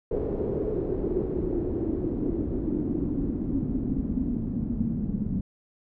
pink noise with low-pass filter sweep, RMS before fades -28 dBFS, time 0.11-5.41 s, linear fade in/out 2 ms, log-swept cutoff 440 to 210 Hz, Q 5.1, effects none

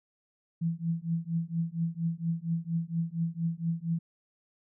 sine tone with tremolo, 166.5 Hz, E3, 18 cents sharp, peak -24 dBFS, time 0.61-3.99 s, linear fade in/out 10 ms, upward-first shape triangle, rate 4.3 Hz, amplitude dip 100%, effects none

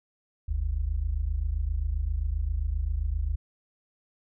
sine tone pair together, 46.93 / 74.5 Hz, F#1 / D2, +25 / +25 cents, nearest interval minor sixth, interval 800 cents, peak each -28 dBFS, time 0.48-3.36 s, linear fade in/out 10 ms, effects none

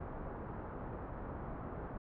pink low-pass noise, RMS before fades -44 dBFS, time 0-1.98 s, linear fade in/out 10 ms, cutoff 1300 Hz, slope 24 dB/octave, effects none

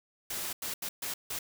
white noise bursts at uneven times, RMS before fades -36 dBFS, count 5, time 0.3-0.53 / 0.62-0.74 / 0.82-0.89 / 1.02-1.14 / 1.3-1.39 s, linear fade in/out 5 ms, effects none

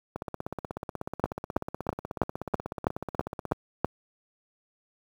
two click trains, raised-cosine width 1 ms, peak -19 / -9 dBFS, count 56 / 9, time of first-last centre 0.16-3.514 / 1.24-3.846 s, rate 16.4 / 3.07 Hz, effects high-pass 60 Hz 12 dB/octave + 8-bit

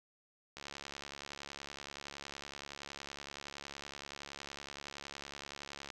click train, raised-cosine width 0.2 ms, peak -27 dBFS, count 378, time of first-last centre 0.57-5.902 s, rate 70.7 Hz, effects none

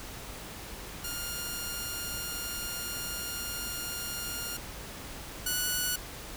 5% pulse tone pair in turn, 1412 / 1473.7 Hz, F6 / F#6, +19 / -7 cents, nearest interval minor second, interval 74 cents, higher second, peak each -23 / -17 dBFS, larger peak second, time 1.04-4.57 / 5.46-5.96 s, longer first, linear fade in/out 5 ms, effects added 50 Hz sine -49 dBFS peak until 6.36 s + pink hiss -43 dBFS RMS until 6.36 s

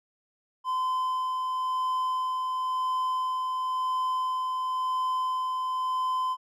triangle tone with tremolo, 1025 Hz, C6, 36 cents flat, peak -23 dBFS, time 0.64-6.37 s, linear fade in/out 50 ms, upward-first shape sine, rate 0.96 Hz, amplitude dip 25%, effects none

